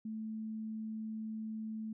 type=tone; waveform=sine; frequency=219 Hz; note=A3; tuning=8 cents flat; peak=-38 dBFS; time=0.05-1.93 s; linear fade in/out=5 ms; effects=none